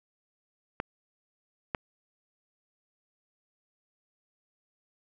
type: clicks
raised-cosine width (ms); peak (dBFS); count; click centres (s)
0.5; -15 / -14; 2; 0.801 / 1.748
effects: none